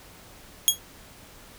15% pulse tone with exponential decay, 3306 Hz, G#7, 9 cents flat, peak -4 dBFS, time 0.68-0.79 s, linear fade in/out 0 ms, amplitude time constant 22 ms, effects pink hiss -49 dBFS RMS until 1.58 s

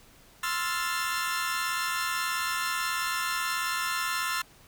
sawtooth chord, F major seventh, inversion second, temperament equal, 1046.5 / 1318.5 / 1396.9 / 1760 Hz, C6 / E6 / F6 / A6, 0 / 0 / 0 / 0 cents, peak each -30 dBFS, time 0.43-4.42 s, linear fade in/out 5 ms, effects pink hiss -56 dBFS RMS until 4.67 s

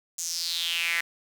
sawtooth tone with high-pass filter sweep, 169.3 Hz, E3, 46 cents sharp, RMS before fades -29 dBFS, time 0.18-1.01 s, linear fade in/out 5 ms, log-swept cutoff 6900 to 1900 Hz, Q 5.1, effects none

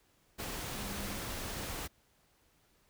sine tone in noise, 201.3 Hz, G3, 46 cents sharp, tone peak -44 dBFS, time 0.77-1.18 s, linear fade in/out 20 ms, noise pink, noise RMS -40 dBFS, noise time 0.38-1.88 s, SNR -7 dB, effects pink hiss -70 dBFS RMS until 2.89 s

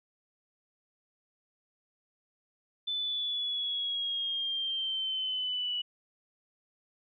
sine linear sweep, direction down, 3520 to 2938 Hz, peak -30 dBFS, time 2.87-5.82 s, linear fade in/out 10 ms, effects none

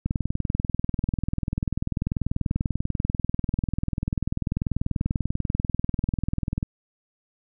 click train, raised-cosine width 5 ms, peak -12 dBFS, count 135, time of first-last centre 0.06-6.629 s, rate 20.4 Hz, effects none

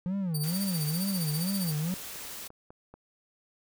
triangle tone with vibrato, 172.4 Hz, F3, 22 cents flat, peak -26 dBFS, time 0.06-1.94 s, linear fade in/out 0 ms, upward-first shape sine, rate 2.2 Hz, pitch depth 250 cents each way
10% pulse tone with tremolo, 4624 Hz, D8, 28 cents flat, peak -25 dBFS, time 0.34-1.73 s, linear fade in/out 10 ms, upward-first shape sine, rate 15 Hz, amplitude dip 75%
white noise, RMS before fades -41 dBFS, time 0.43-2.48 s, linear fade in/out 10 ms
clicks, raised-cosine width 1 ms, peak -34 dBFS, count 5, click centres 2.159 / 2.251 / 2.504 / 2.705 / 2.94 s
effects none

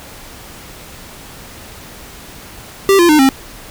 square tone with pitch steps, 392 / 345.2 / 304 / 267.7 Hz, G4 / F4 / D#4 / C4, 0 / -20 / -40 / +40 cents, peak -7 dBFS, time 2.89-3.29 s, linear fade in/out 0 ms, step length 100 ms, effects pink hiss -35 dBFS RMS until 3.7 s

